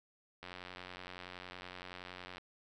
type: click train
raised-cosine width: 0.3 ms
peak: -30 dBFS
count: 178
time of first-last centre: 0.43-2.381 s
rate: 90.7 Hz
effects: none